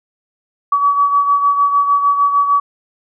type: beating tone pair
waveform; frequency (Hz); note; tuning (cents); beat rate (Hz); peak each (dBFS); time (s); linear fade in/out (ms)
sine; 1138 / 1144.6; C#6 / D6; +45 / -45; 6.6; -11 / -19; 0.72-2.6; 5
effects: none